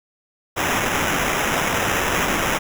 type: noise with sample-and-hold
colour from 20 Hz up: white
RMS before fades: -21 dBFS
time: 0.56-2.59 s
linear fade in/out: 20 ms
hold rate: 4410 Hz
effects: none